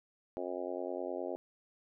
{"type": "harmonic tone", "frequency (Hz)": 89.8, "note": "F2", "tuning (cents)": 49, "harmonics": [3, 4, 5, 6, 7, 8, 9], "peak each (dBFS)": [-45, -41, -44, -42, -42, -49, -49], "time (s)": [0.37, 1.36], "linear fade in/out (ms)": 0, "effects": []}